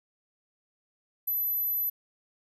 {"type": "tone", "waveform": "sine", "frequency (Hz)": 12010, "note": "F#9", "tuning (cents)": 25, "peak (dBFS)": -25, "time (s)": [1.27, 1.9], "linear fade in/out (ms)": 10, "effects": ["tanh soft clip ceiling -22 dBFS", "11-bit"]}